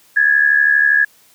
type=tone pair together; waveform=sine; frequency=1661.2 / 1733.7 Hz; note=G#6 / A6; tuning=0 / -26 cents; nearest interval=minor second; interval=74 cents; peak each=-11 / -15 dBFS; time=0.16-1.05 s; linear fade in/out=10 ms; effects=white hiss -51 dBFS RMS until 1.34 s + high-pass 100 Hz 12 dB/octave